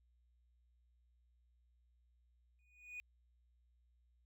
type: tone with exponential growth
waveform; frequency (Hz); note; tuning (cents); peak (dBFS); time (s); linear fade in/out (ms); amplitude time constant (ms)
triangle; 2469; D#7; -14; -40; 2.59-3; 0; 88
effects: tanh soft clip ceiling -39 dBFS + added 60 Hz sine -70 dBFS peak until 4.25 s